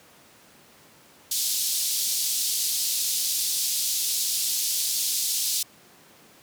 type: band-pass noise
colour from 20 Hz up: pink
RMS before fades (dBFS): -26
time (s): 1.31-5.63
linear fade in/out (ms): 5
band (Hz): 4000 to 16000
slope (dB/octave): 24
effects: pink hiss -53 dBFS RMS until 6.42 s + high-pass 150 Hz 12 dB/octave